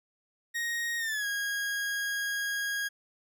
40% pulse tone with pitch glide, 1872 to 1639.1 Hz, A#6 to G#6, +7 to -23 cents, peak -29 dBFS, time 0.54-2.89 s, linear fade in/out 20 ms, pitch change -230 cents, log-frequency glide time 0.98-1.26 s, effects none

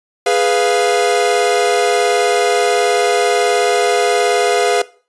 45% pulse chord, F diminished, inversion first, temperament equal, 415.3 / 493.9 / 698.5 Hz, Ab4 / Cb5 / F5, 0 / 0 / 0 cents, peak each -16 dBFS, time 0.26-4.82 s, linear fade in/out 5 ms, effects noise-tail reverb RT60 0.4 s tail -20 dB re dry + resampled to 24000 Hz

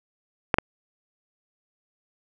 clicks, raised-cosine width 0.5 ms, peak -3 dBFS, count 2, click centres 0.542 / 0.585 s, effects none

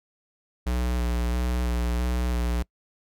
square tone with vibrato, 60.4 Hz, B1, 38 cents flat, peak -24 dBFS, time 0.66-2.63 s, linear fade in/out 10 ms, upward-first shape square, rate 1.5 Hz, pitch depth 22 cents each way, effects noise-tail reverb RT60 0.1 s tail -25 dB re dry

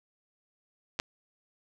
clicks, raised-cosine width 0.2 ms, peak -28 / -10 dBFS, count 2, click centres 0.991 / 0.999 s, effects none

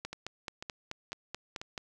two click trains, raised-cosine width 0.2 ms, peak -23 / -20 dBFS, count 4 / 9, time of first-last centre 0.13-1.615 / 0.05-1.778 s, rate 2.02 / 4.63 Hz, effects none

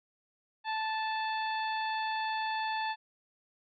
harmonic tone, 877 Hz, A5, 6 cents flat, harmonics 1 / 2 / 3 / 4 / 5, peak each -32 / -38 / -42 / -44 / -46 dBFS, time 0.64-2.96 s, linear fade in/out 50 ms, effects none

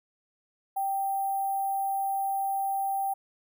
sine tone with sample-and-hold, 784 Hz, G5, in tune, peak -26 dBFS, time 0.76-3.14 s, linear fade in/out 10 ms, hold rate 11025 Hz, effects none

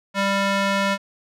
square tone with band-pass filter, 197.5 Hz, G3, 13 cents sharp, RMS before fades -21 dBFS, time 0.14-0.98 s, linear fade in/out 50 ms, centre 1700 Hz, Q 0.59, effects none

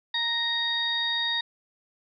harmonic tone, 933 Hz, A#5, 1 cent sharp, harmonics 1 / 2 / 4 / 5, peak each -36 / -30 / -26 / -38 dBFS, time 0.14-1.41 s, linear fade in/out 5 ms, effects none

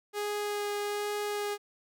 sawtooth tone with vibrato, 413 Hz, G#4, 10 cents flat, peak -27 dBFS, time 0.13-1.58 s, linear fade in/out 50 ms, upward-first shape sine, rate 1.2 Hz, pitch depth 8 cents each way, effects none

